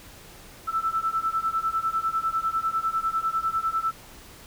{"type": "beating tone pair", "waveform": "sine", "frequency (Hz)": [1318, 1328], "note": ["E6", "E6"], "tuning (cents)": [-1, 12], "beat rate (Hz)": 10, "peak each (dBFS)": [-27, -26], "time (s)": [0.67, 3.92], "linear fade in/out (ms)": 20, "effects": ["pink hiss -47 dBFS RMS until 4.46 s"]}